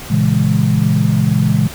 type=chord; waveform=sine; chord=A# half-diminished seventh; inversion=none; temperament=equal; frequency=116.54 / 138.59 / 164.81 / 207.7 Hz; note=A#2 / C#3 / E3 / G#3; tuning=0 / 0 / 0 / 0 cents; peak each=-16 dBFS; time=0.1-1.68 s; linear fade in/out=10 ms; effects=pink hiss -31 dBFS RMS until 1.74 s